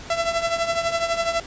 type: tone with tremolo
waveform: sawtooth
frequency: 671 Hz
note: E5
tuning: 31 cents sharp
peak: -14 dBFS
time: 0.1-1.4 s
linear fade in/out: 2 ms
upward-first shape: triangle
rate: 12 Hz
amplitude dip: 75%
effects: pink hiss -39 dBFS RMS until 1.46 s + resampled to 16000 Hz